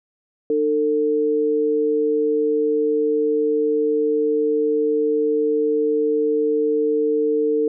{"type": "tone pair together", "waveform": "sine", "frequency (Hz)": [302, 450], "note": ["D4", "A4"], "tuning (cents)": [48, 39], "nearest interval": "perfect fifth", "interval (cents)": 691, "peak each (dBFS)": [-23, -17], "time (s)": [0.5, 7.68], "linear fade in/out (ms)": 2, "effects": []}